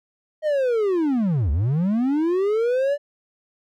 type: linear two-way sweep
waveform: triangle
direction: down then up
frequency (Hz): 631 to 65.9 to 588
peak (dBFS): -16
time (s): 0.42-2.98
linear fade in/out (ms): 50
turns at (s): 1.51
effects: none